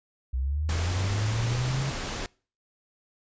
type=linear sweep; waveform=sine; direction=up; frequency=61.74 to 138.59 Hz; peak=-25 dBFS; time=0.33-1.9 s; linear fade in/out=10 ms
type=noise; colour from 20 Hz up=pink; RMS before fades=-33 dBFS; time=0.69-2.26 s; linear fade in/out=0 ms
effects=noise-tail reverb RT60 0.4 s tail -25 dB re dry + resampled to 16000 Hz